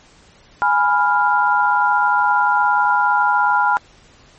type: chord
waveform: sine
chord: F diminished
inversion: first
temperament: equal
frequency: 830.6 / 987.8 / 1396.9 Hz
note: Ab5 / Cb6 / F6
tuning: 0 / 0 / 0 cents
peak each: -17 dBFS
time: 0.62-3.77 s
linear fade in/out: 0 ms
effects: pink hiss -49 dBFS RMS until 4.38 s + MP3 32 kbps